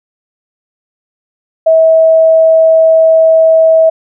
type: tone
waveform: sine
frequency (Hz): 646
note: E5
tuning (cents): -35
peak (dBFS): -3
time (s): 1.66-3.9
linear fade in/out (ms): 10
effects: none

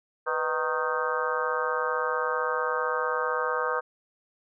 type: harmonic tone with a mistuned harmonic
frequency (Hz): 155.56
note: D#3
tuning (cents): 0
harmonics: 3 / 4 / 5 / 6 / 7 / 8 / 9 / 10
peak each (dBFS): -30 / -36 / -40 / -34 / -33 / -31 / -41 / -32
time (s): 0.26-3.81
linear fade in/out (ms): 20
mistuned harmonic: 3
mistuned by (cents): +96
effects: none

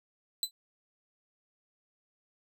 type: tone with exponential decay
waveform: sawtooth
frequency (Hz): 4015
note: B7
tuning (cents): +28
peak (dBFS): -22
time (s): 0.43-0.51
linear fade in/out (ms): 1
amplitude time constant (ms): 16
effects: none

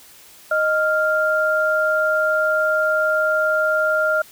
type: tone pair together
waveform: sine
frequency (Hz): 622.3 / 1395.4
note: D#5 / F6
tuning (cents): 0 / -2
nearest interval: octave + major second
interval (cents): 1398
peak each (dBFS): -19 / -18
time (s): 0.51-4.22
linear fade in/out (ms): 5
effects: white hiss -46 dBFS RMS until 4.31 s

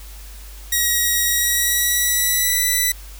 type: tone with pitch glide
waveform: 5% pulse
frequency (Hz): 1901 to 1979.4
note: A#6 to B6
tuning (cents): +33 to +3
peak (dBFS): -6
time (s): 0.72-2.92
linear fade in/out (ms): 5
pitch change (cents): +70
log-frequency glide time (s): 1.26-2.66
effects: added 50 Hz sine -35 dBFS peak until 3.19 s + white hiss -43 dBFS RMS until 3.19 s

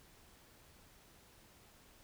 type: silence
effects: pink hiss -63 dBFS RMS until 2.03 s

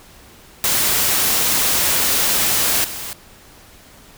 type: noise with level steps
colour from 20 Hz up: white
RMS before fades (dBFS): -17 / -29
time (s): 0.64-3.13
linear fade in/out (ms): 0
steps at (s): 2.84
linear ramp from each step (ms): 5
effects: pink hiss -45 dBFS RMS until 4.17 s

